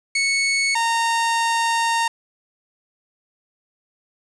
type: tone pair in turn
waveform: sawtooth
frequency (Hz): 2210 / 921.7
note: C#7 / A#5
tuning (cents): -6 / -20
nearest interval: octave + minor third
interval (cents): 1514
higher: first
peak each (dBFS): -14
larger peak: neither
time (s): 0.15-0.75 / 0.75-2.08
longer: second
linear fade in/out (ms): 5
effects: resampled to 22050 Hz + 7-bit